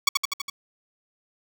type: tone with echo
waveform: 10% pulse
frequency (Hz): 1127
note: C#6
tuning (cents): +28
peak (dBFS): -7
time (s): 0.07-0.09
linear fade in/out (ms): 5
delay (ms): 82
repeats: 5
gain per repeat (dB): -3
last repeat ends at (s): 0.5
effects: 8-bit